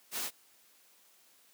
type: noise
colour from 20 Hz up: white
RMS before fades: -36 dBFS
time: 0.11-0.31 s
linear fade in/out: 50 ms
effects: white hiss -64 dBFS RMS until 1.53 s + high-pass 200 Hz 12 dB/octave